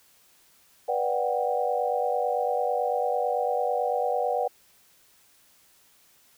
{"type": "chord", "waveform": "sine", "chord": "G major seventh", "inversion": "first", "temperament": "just", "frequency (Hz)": [490, 588, 735, 784], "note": ["B4", "D5", "F#5", "G5"], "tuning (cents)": [-14, 2, -12, 0], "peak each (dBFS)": [-28, -30, -28, -30], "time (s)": [0.88, 4.48], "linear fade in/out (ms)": 10, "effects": ["white hiss -60 dBFS RMS until 6.37 s"]}